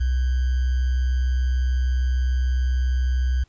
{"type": "tone with sample-and-hold", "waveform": "sine", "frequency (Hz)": 63.4, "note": "B1", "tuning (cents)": 46, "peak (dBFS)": -18, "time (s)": [0, 3.44], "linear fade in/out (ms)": 10, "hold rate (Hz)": 1575, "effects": ["pink hiss -63 dBFS RMS until 3.48 s", "resampled to 16000 Hz"]}